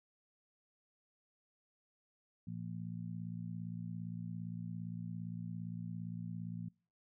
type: harmonic tone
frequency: 57.5 Hz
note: A#1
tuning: 23 cents flat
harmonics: 2 / 3 / 4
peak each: -45 / -43 / -49 dBFS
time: 2.47-6.69 s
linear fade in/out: 5 ms
effects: noise-tail reverb RT60 0.4 s tail -26 dB re dry